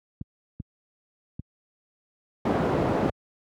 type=clicks; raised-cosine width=5 ms; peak=-20 dBFS; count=3; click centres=0.213 / 0.601 / 1.395 s
type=low-pass noise; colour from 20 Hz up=white; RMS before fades=-24 dBFS; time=2.45-3.1 s; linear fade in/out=5 ms; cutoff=540 Hz; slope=12 dB/octave
effects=high-pass 80 Hz 12 dB/octave